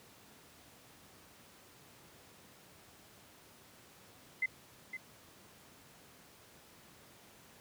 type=tone with echo; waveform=sine; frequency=2050 Hz; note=C7; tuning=36 cents flat; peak=-29 dBFS; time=4.42-4.46 s; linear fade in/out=5 ms; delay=510 ms; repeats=1; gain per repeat=-10 dB; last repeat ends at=4.97 s; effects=pink hiss -59 dBFS RMS until 7.6 s + high-pass 100 Hz 12 dB/octave